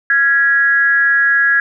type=tone with amplitude modulation; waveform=sine; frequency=1661.2 Hz; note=G#6; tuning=in tune; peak=-6 dBFS; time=0.1-1.6 s; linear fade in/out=2 ms; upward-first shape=sine; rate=276 Hz; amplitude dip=70%; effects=none